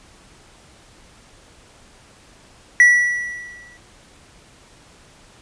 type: tone with exponential decay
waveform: triangle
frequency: 1947 Hz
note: B6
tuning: 25 cents flat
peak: -4 dBFS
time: 2.8-3.77 s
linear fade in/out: 1 ms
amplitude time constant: 210 ms
effects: pink hiss -49 dBFS RMS until 5.41 s + resampled to 22050 Hz